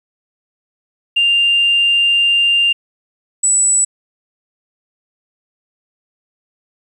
sine tone pair in turn, 2794 / 7903 Hz, F7 / B8, 0 / 0 cents, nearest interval octave + tritone, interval 1800 cents, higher second, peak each -9 dBFS, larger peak neither, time 1.16-2.73 / 3.43-3.85 s, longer first, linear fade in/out 10 ms, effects tanh soft clip ceiling -5 dBFS + 8-bit

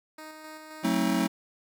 10% pulse tone with tremolo, 311.1 Hz, D#4, in tune, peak -33 dBFS, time 0.18-0.88 s, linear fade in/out 5 ms, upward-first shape square, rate 3.8 Hz, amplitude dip 30%
square chord, F# diminished seventh, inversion none, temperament just, 185 / 222 / 266.4 / 319.7 Hz, F#3 / A3 / C4 / Eb4, 0 / +16 / +31 / +47 cents, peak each -30 dBFS, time 0.83-1.28 s, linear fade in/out 20 ms
sawtooth tone with exponential growth, 219.1 Hz, A3, 7 cents flat, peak -30 dBFS, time 1.02-1.23 s, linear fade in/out 2 ms, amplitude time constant 44 ms
effects none

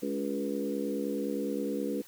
harmonic tone with a mistuned harmonic, 69.6 Hz, C#2, 8 cents sharp, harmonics 3 / 4 / 5 / 6 / 7, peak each -36 / -34 / -39 / -38 / -36 dBFS, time 0.02-2.02 s, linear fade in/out 10 ms, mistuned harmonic 4, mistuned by +24 cents, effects white hiss -54 dBFS RMS until 2.07 s

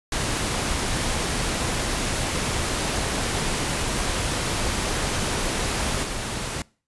pink noise with level steps, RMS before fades -25 / -29 dBFS, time 0.12-6.62 s, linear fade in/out 2 ms, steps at 6.03 s, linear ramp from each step 10 ms, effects noise-tail reverb RT60 0.4 s tail -24 dB re dry + resampled to 24000 Hz

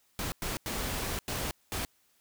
pink noise bursts at uneven times, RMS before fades -34 dBFS, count 5, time 0.19-0.32 / 0.42-0.57 / 0.66-1.19 / 1.28-1.51 / 1.72-1.85 s, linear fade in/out 0 ms, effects white hiss -69 dBFS RMS until 2.2 s

